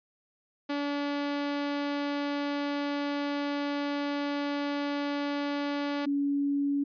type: tone pair in turn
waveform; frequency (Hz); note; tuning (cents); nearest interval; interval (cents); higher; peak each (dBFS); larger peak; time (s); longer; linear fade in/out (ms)
sawtooth / sine; 286.9 / 283; D4 / C#4; -40 / +36; unison; 24; first; -25; neither; 0.69-6.06 / 6.06-6.84; first; 10
effects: resampled to 11025 Hz